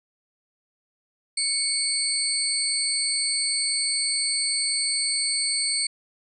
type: tone cluster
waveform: sine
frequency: 2224 / 4256 / 4525 / 8280 / 8630 Hz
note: C#7 / C8 / C#8 / C9 / C#9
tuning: +5 / +29 / +35 / -19 / -47 cents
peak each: -32 / -31 / -26 / -30 / -28 dBFS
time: 1.37-5.87 s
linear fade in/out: 5 ms
effects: none